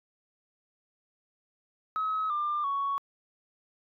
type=tone with pitch steps; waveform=sine; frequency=1280 / 1194.3 / 1114.3 Hz; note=D#6 / D6 / C#6; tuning=+49 / +29 / +9 cents; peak=-26 dBFS; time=1.96-2.98 s; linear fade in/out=0 ms; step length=340 ms; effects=tanh soft clip ceiling -23 dBFS